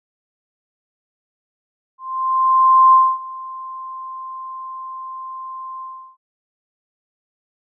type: tone with ADSR envelope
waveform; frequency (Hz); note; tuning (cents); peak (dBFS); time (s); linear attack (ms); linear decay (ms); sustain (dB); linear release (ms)
sine; 1046.5; C6; 0; -6; 1.98-6.17; 950; 250; -22; 350
effects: none